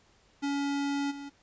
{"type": "tone with level steps", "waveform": "square", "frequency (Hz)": 282.2, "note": "C#4", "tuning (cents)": 31, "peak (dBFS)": [-29, -40], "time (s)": [0.42, 1.3], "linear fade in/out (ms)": 20, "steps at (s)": 1.1, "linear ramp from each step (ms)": 20, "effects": ["pink hiss -64 dBFS RMS until 1.42 s", "resampled to 16000 Hz"]}